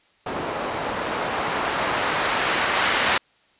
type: noise with low-pass filter sweep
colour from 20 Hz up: blue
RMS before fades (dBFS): -24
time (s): 0.26-3.18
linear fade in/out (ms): 5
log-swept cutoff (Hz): 660 to 1800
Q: 0.77
effects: white hiss -60 dBFS RMS until 3.59 s + resampled to 8000 Hz